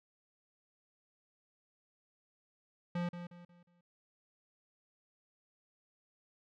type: tone with echo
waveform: square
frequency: 174.61 Hz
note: F3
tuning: in tune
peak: -34 dBFS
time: 2.95-3.09 s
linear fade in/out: 5 ms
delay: 180 ms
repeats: 4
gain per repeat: -9 dB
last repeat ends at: 3.81 s
effects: low-pass 3000 Hz 12 dB/octave